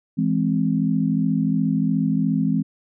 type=chord; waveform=sine; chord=E augmented; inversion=none; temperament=equal; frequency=164.81 / 207.7 / 261.6 Hz; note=E3 / G#3 / B#3; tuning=0 / 0 / 0 cents; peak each=-22 dBFS; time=0.17-2.63 s; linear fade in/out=20 ms; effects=none